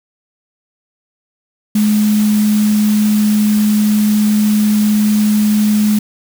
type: tone in noise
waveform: sine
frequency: 211.3 Hz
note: G#3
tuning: 30 cents sharp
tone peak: -9 dBFS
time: 1.75-5.99 s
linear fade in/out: 5 ms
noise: white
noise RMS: -26 dBFS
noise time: 1.75-5.99 s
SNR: +14 dB
effects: none